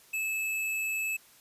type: tone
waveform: square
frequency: 2607 Hz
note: E7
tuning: 20 cents flat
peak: -30 dBFS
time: 0.13-1.17 s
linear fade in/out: 10 ms
effects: white hiss -58 dBFS RMS until 1.4 s + resampled to 32000 Hz